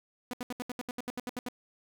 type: tone bursts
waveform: sawtooth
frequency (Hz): 246.9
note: B3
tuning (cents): 0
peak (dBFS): -30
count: 13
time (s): 0.31-1.485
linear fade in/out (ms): 0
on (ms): 23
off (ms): 73
effects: none